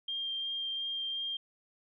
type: tone with vibrato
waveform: sine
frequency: 3193 Hz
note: G7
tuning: 31 cents sharp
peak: -33 dBFS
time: 0.08-1.37 s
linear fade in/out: 5 ms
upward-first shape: sine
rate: 2.8 Hz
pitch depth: 9 cents each way
effects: none